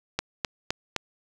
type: click train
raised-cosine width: 0.2 ms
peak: -8 dBFS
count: 4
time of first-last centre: 0.19-0.963 s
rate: 3.88 Hz
effects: none

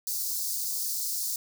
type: high-pass noise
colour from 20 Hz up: white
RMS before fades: -31 dBFS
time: 0.07-1.36 s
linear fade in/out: 2 ms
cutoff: 4400 Hz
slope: 48 dB/octave
effects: none

